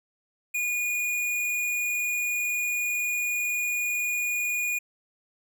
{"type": "tone", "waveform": "square", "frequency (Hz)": 2446, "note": "D#7", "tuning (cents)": -30, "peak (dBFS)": -26, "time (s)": [0.54, 4.79], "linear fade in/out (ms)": 10, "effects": []}